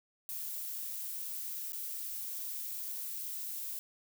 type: noise with dropouts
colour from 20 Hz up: violet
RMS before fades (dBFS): -40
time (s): 0.29-3.79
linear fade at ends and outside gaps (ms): 0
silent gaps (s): 1.721-1.732
effects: none